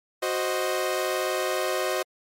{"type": "chord", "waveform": "sawtooth", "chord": "C diminished", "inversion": "second", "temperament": "equal", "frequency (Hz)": [370, 523.3, 622.3], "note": ["Gb4", "C5", "Eb5"], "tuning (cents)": [0, 0, 0], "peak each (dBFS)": -25, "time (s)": [0.22, 2.03], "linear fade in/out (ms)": 10, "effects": ["MP3 64 kbps"]}